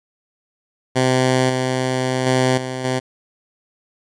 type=tone with level steps; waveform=10% pulse; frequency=128.9 Hz; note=C3; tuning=26 cents flat; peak=-6 / -10 / -6 / -16 / -10 dBFS; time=0.95-3 s; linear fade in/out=20 ms; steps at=1.49 / 2.26 / 2.57 / 2.84 s; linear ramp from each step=10 ms; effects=resampled to 22050 Hz